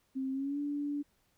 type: tone with pitch glide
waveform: sine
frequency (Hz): 265.2 to 289.2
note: C4 to D4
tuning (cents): +23 to -27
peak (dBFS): -32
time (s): 0.15-1.03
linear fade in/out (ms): 20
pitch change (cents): +150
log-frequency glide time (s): 0.32-0.59
effects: pink hiss -73 dBFS RMS until 1.37 s